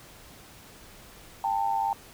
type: tone pair together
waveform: sine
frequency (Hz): 796 / 898.2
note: G5 / A5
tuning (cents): +26 / +35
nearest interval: major second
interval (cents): 209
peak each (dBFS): -27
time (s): 1.44-1.93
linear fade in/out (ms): 2
effects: pink hiss -50 dBFS RMS until 2.13 s